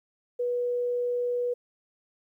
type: tone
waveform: sine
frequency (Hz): 487.8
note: B4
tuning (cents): -21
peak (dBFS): -25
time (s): 0.39-1.54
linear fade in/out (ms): 10
effects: 11-bit